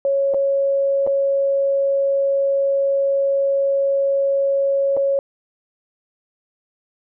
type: tone with dropouts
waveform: sine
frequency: 552 Hz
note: C#5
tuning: 7 cents flat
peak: -15 dBFS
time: 0.05-5.19 s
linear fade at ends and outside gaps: 1 ms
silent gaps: 0.338-0.344 / 1.066-1.073 / 4.967-4.972 s
effects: none